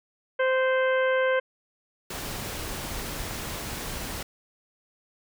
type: harmonic tone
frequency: 520 Hz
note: C5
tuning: 11 cents flat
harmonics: 1 / 2 / 3 / 4 / 5 / 6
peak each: -22 / -31 / -28 / -34 / -41 / -41 dBFS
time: 0.39-1.4 s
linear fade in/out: 10 ms
type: noise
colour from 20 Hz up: pink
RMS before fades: -34 dBFS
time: 2.1-4.23 s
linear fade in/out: 5 ms
effects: none